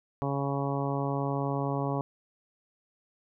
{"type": "harmonic tone", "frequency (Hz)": 139.3, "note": "C#3", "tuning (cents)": 9, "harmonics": [1, 2, 3, 4, 5, 6, 7, 8], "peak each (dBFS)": [-31, -34, -36, -37, -38, -39, -39, -40], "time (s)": [0.22, 2.01], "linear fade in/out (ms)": 0, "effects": []}